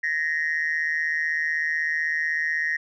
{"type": "tone with amplitude modulation", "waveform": "sine", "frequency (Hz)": 1864.7, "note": "A#6", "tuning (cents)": 0, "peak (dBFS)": -17, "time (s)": [0.03, 2.77], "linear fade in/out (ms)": 10, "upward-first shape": "sine", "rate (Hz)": 156, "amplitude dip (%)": 90, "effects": ["tanh soft clip ceiling -17 dBFS"]}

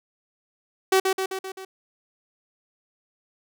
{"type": "tone with echo", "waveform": "sawtooth", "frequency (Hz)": 380.6, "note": "F#4", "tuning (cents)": 49, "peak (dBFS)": -12, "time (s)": [0.92, 1], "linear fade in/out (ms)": 5, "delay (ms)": 130, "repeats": 5, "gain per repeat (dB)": -4, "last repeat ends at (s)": 1.65, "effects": []}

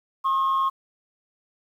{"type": "tone pair together", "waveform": "sine", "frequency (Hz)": [1075.7, 1244.5], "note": ["C6", "D#6"], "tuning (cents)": [48, 0], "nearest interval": "minor third", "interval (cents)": 252, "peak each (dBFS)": [-18, -29], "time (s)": [0.24, 0.7], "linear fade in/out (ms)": 20, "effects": ["tanh soft clip ceiling -17 dBFS", "9-bit"]}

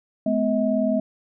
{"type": "tone cluster", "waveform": "sine", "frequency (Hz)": [213.3, 252.5, 638], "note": ["G#3", "B3", "D#5"], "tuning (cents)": [46, 39, 43], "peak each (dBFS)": -23, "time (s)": [0.26, 1], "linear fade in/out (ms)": 5, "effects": []}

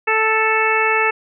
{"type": "harmonic tone", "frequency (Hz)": 440, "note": "A4", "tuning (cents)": 0, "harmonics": [1, 2, 3, 4, 5, 6], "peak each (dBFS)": [-21, -21, -21, -21, -21, -21], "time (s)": [0.07, 1.11], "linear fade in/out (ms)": 10, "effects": []}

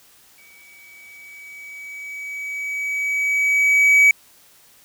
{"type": "tone with exponential growth", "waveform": "triangle", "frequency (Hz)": 2276, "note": "C#7", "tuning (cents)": 45, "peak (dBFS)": -7, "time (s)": [0.38, 4.11], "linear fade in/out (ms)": 2, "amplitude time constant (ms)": 810, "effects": ["white hiss -52 dBFS RMS until 4.84 s"]}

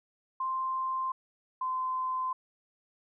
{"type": "tone pair in turn", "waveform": "sine", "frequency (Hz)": [1046.5, 1030.9], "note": ["C6", "C6"], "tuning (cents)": [0, -26], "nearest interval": "unison", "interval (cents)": 26, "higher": "first", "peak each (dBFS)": [-29, -29], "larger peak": "neither", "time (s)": [[0.4, 1.12], [1.61, 2.33]], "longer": "neither", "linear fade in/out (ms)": 5, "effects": []}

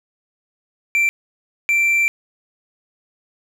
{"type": "tone bursts at uneven times", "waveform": "triangle", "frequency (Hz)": 2349, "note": "D7", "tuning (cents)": 0, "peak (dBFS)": -12, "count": 2, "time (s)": [[0.95, 1.09], [1.69, 2.08]], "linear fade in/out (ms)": 0, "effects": []}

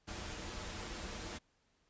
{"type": "noise with comb filter", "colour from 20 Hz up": "pink", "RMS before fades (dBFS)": -44, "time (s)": [0.07, 1.39], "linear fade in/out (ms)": 20, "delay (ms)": 7.4, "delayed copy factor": -0.5, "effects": ["pink hiss -75 dBFS RMS until 1.89 s", "resampled to 16000 Hz"]}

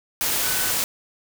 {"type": "tone in noise", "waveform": "sine", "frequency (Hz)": 1500, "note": "F#6", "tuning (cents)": 23, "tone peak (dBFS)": -32, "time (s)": [0.44, 0.7], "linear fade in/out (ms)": 0, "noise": "white", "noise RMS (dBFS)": -23, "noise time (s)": [0.21, 0.84], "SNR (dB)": -12, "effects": []}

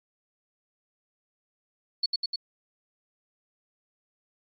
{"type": "tone with echo", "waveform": "sine", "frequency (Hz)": 4406, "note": "C#8", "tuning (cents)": -11, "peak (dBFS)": -22, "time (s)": [2.03, 2.06], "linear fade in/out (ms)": 5, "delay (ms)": 100, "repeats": 3, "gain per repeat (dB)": -2, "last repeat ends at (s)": 2.36, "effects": ["AAC 48 kbps"]}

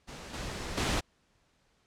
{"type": "noise with level steps", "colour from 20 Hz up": "pink", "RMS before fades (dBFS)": [-44, -38, -29], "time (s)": [0.07, 1.01], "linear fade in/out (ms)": 20, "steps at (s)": [0.33, 0.77], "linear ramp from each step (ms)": 10, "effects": ["pink hiss -70 dBFS RMS until 1.86 s", "low-pass 7000 Hz 12 dB/octave"]}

